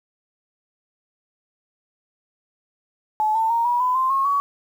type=tone with pitch steps; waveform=sine; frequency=860 / 893.9 / 929.2 / 965.9 / 1004 / 1043.6 / 1084.8 / 1127.6 Hz; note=A5 / A5 / A#5 / B5 / B5 / C6 / C#6 / C#6; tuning=-40 / +27 / -6 / -39 / +28 / -5 / -38 / +29 cents; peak=-17 dBFS; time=3.2-4.4 s; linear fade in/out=0 ms; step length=150 ms; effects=8-bit